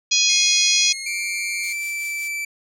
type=harmonic tone; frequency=830.6 Hz; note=G#5; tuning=in tune; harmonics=3 / 4 / 5 / 6 / 7 / 8; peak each=-22 / -22 / -22 / -22 / -22 / -22 dBFS; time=0.11-0.93 s; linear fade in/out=10 ms
type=tone; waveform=15% pulse; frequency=2152 Hz; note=C7; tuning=48 cents sharp; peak=-22 dBFS; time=0.29-1.73 s; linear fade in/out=5 ms
type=tone with pitch glide; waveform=45% pulse; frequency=2341 to 2325 Hz; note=D7 to D7; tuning=-6 to -18 cents; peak=-24 dBFS; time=1.06-2.45 s; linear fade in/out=5 ms; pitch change=-12 cents; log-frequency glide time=1.47-2.15 s
type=noise with tremolo; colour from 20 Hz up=violet; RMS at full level=-32 dBFS; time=1.63-2.28 s; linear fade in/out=2 ms; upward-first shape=sine; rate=5.3 Hz; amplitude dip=55%
effects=low-pass 11000 Hz 12 dB/octave